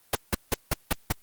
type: noise bursts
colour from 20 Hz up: pink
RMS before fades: -23 dBFS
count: 6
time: 0.13-1.124 s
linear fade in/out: 5 ms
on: 24 ms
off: 170 ms
effects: white hiss -61 dBFS RMS until 1.22 s + Opus 24 kbps